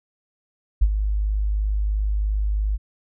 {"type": "tone with ADSR envelope", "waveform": "sine", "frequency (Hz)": 51.5, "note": "G#1", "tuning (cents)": -14, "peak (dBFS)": -10, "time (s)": [0.81, 2.78], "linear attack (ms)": 13, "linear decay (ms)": 52, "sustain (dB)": -9, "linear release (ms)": 32, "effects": []}